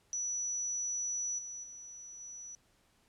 sine tone with level steps, 5910 Hz, F#8, 3 cents flat, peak -33 / -41 / -46 / -44 dBFS, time 0.13-2.55 s, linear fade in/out 0 ms, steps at 1.38 / 1.63 / 2.2 s, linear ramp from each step 10 ms, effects pink hiss -70 dBFS RMS until 3.08 s + low-pass 11000 Hz 12 dB/octave

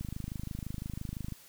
click train, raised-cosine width 5 ms, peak -25 dBFS, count 35, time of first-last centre 0.01-1.323 s, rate 25.9 Hz, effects white hiss -56 dBFS RMS until 1.48 s

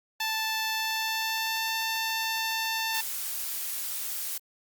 10% pulse tone with pitch glide, 880 to 892.8 Hz, A5 to A5, 0 to +25 cents, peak -19 dBFS, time 0.2-3.01 s, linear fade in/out 5 ms, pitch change +25 cents, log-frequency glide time 0.74-1.73 s
blue noise, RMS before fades -33 dBFS, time 2.94-4.38 s, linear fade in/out 5 ms
effects Opus 48 kbps

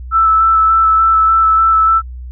sine tone with vibrato, 1318.5 Hz, E6, in tune, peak -7 dBFS, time 0.11-2.02 s, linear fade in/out 50 ms, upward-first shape square, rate 3.4 Hz, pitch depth 10 cents each way, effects added 62 Hz sine -25 dBFS peak until 2.31 s

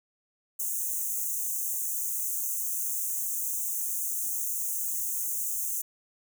white high-pass noise, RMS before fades -31 dBFS, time 0.59-5.82 s, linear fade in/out 10 ms, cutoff 6100 Hz, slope 96 dB/octave, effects none

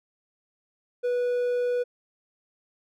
triangle tone, 490 Hz, B4, 14 cents flat, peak -21 dBFS, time 1.03-1.84 s, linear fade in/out 20 ms, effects none

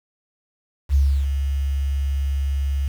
sine tone with ADSR envelope, 69.3 Hz, C#2, in tune, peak -12 dBFS, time 0.89-2.88 s, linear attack 55 ms, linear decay 310 ms, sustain -7 dB, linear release 3 ms, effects 7-bit

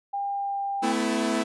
sine tone with pitch glide, 801 to 795.9 Hz, G5 to G5, +37 to +26 cents, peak -26 dBFS, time 0.13-0.93 s, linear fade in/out 10 ms, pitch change -11 cents, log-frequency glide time 0.28-0.61 s
sawtooth chord, A suspended second, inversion none, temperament equal with one note detuned, 220 / 252.6 / 329.6 Hz, A3 / B3 / E4, 0 / +39 / 0 cents, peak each -24 dBFS, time 0.82-1.44 s, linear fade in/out 20 ms
effects resampled to 24000 Hz

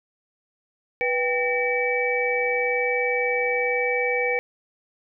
sine tone cluster, 492 / 786 / 1829 / 2291 Hz, B4 / G5 / A#6 / D7, -7 / +4 / -33 / -44 cents, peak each -24 / -30 / -31 / -24 dBFS, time 1.01-4.39 s, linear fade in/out 0 ms, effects none

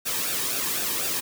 white noise with flanger, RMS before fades -27 dBFS, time 0.05-1.21 s, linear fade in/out 20 ms, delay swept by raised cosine 0.96 to 1.46 ms, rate 4 Hz, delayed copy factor -0.6, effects none

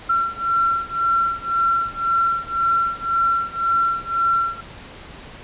sine beating tone pair, 1358 / 1359.9 Hz, F6 / F6, -49 / -46 cents, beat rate 1.9 Hz, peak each -21 / -20 dBFS, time 0.09-4.61 s, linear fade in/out 10 ms, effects pink hiss -39 dBFS RMS until 5.43 s + resampled to 8000 Hz

